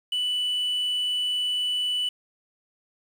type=tone; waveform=sine; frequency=2974 Hz; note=F#7; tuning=8 cents sharp; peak=-21 dBFS; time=0.12-2.09 s; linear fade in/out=5 ms; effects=tanh soft clip ceiling -22 dBFS + 8-bit